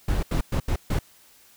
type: noise bursts at uneven times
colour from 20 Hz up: brown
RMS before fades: -23 dBFS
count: 5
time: 0.08-0.23 / 0.31-0.41 / 0.52-0.6 / 0.68-0.76 / 0.9-0.99 s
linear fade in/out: 5 ms
effects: white hiss -55 dBFS RMS until 1.56 s